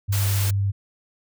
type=tone with vibrato; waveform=sine; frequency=99.2 Hz; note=G2; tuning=21 cents sharp; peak=-19 dBFS; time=0.08-0.72 s; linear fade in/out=20 ms; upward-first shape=sine; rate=18 Hz; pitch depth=14 cents each way
type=noise; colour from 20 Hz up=white; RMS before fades=-29 dBFS; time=0.12-0.51 s; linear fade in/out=10 ms
effects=none